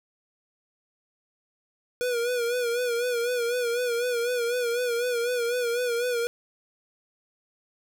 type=tone with vibrato; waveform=square; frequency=482.1 Hz; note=B4; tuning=42 cents flat; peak=-25 dBFS; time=2.01-6.27 s; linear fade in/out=0 ms; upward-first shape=sine; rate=4 Hz; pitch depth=62 cents each way; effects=none